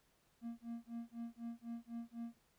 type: tone with tremolo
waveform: triangle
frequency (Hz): 233.1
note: A#3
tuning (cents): 0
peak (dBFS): -39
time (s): 0.41-2.39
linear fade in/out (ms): 50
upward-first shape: sine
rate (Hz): 4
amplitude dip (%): 100
effects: pink hiss -75 dBFS RMS until 2.58 s